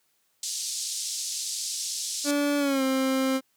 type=band-pass noise; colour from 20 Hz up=pink; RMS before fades=-32 dBFS; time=0.43-2.31 s; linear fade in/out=2 ms; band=4500 to 8900 Hz; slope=24 dB/octave
type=tone with pitch glide; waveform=30% pulse; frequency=288.4 to 264.5 Hz; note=D4 to C4; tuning=-31 to +19 cents; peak=-20 dBFS; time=2.24-3.41 s; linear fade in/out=50 ms; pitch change=-150 cents; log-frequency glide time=2.58-2.83 s
effects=white hiss -70 dBFS RMS until 3.56 s + high-pass 100 Hz 12 dB/octave